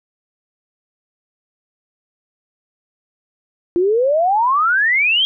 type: exponential sweep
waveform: sine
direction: up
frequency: 338.5 to 3271 Hz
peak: -12 dBFS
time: 3.76-5.25 s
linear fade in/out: 0 ms
effects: none